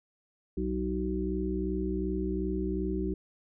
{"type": "harmonic tone", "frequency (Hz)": 62.7, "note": "B1", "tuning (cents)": 27, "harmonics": [1, 3, 5, 6], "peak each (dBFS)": [-34, -34, -34, -34], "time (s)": [0.57, 3.14], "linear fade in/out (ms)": 5, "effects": []}